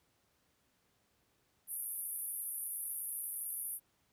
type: band-pass noise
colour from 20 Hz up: white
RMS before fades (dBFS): -41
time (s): 1.67-3.8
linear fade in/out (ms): 50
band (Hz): 9600 to 13000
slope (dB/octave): 96
effects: pink hiss -75 dBFS RMS until 4.12 s + high-pass 60 Hz 12 dB/octave